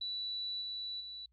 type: tone with level steps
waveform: sine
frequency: 3951 Hz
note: B7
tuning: in tune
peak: -36 / -38 / -43 dBFS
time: 0.01-1.26 s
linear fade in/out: 5 ms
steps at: 0.61 / 1 s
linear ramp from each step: 10 ms
effects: added 60 Hz sine -69 dBFS peak until 1.32 s + AAC 32 kbps